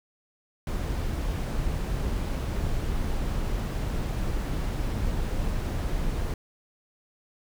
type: noise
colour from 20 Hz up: brown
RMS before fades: -28 dBFS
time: 0.67-6.34 s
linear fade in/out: 2 ms
effects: none